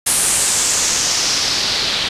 white noise with low-pass filter sweep, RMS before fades -17 dBFS, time 0.06-2.09 s, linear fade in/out 10 ms, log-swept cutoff 10000 to 3800 Hz, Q 3, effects resampled to 32000 Hz

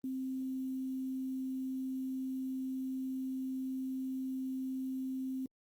sine tone with quantisation, 261.8 Hz, C4, 1 cent sharp, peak -35 dBFS, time 0.04-5.46 s, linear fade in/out 2 ms, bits 10, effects Opus 24 kbps

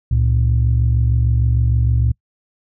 sine tone pair together, 68.56 / 115.1 Hz, C#2 / A#2, -18 / -22 cents, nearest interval major sixth, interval 896 cents, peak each -14 dBFS, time 0.11-2.12 s, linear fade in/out 5 ms, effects noise-tail reverb RT60 0.1 s tail -26 dB re dry + tanh soft clip ceiling -7 dBFS

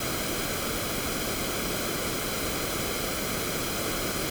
pink noise with comb filter, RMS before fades -30 dBFS, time 0-4.3 s, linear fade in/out 5 ms, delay 1.1 ms, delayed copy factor -0.55, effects none

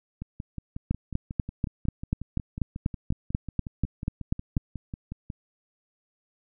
two click trains, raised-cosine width 5 ms, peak -22 / -12 dBFS, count 29 / 16, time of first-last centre 0.22-5.302 / 0.91-4.569 s, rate 5.51 / 4.1 Hz, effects none

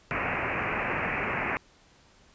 white low-pass noise, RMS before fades -30 dBFS, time 0.11-1.57 s, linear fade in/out 0 ms, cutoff 2600 Hz, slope 96 dB/octave, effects pink hiss -59 dBFS RMS until 2.34 s + resampled to 16000 Hz

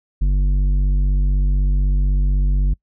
sine tone with tanh clipping, 48 Hz, G1, 36 cents flat, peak -15 dBFS, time 0.21-2.74 s, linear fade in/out 10 ms, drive 9 dB, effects noise-tail reverb RT60 0.1 s tail -25 dB re dry

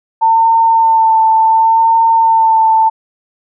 sine tone with vibrato, 898 Hz, A5, 35 cents sharp, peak -6 dBFS, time 0.21-2.9 s, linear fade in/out 20 ms, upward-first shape sine, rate 0.69 Hz, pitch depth 20 cents each way, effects none

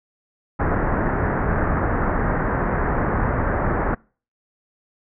pink low-pass noise, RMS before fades -21 dBFS, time 0.59-3.95 s, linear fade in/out 10 ms, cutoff 1800 Hz, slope 48 dB/octave, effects noise-tail reverb RT60 0.4 s tail -26 dB re dry

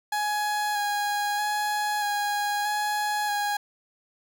30% pulse tone with vibrato, 830.6 Hz, G#5, in tune, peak -22 dBFS, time 0.12-3.57 s, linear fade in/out 5 ms, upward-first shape square, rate 0.79 Hz, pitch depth 15 cents each way, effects none

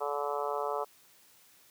harmonic tone, 144.5 Hz, D3, 28 cents flat, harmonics 3 / 4 / 5 / 6 / 7 / 8 / 9, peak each -36 / -37 / -38 / -39 / -39 / -40 / -41 dBFS, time 0-0.85 s, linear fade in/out 20 ms, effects white hiss -61 dBFS RMS until 1.7 s + high-pass 80 Hz 12 dB/octave

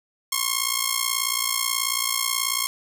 5% pulse ring-modulated tone, 1078 Hz, C#6, 49 cents flat, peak -7 dBFS, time 0.32-2.67 s, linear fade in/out 0 ms, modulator 29.2 Hz, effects none

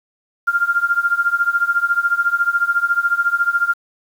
sine tone with tremolo, 1396.9 Hz, F6, in tune, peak -10 dBFS, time 0.47-3.74 s, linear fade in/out 10 ms, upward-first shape triangle, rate 14 Hz, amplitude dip 95%, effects 7-bit

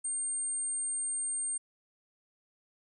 sine tone, 8700 Hz, C#9, 33 cents flat, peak -31 dBFS, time 0.04-1.58 s, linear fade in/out 10 ms, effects none

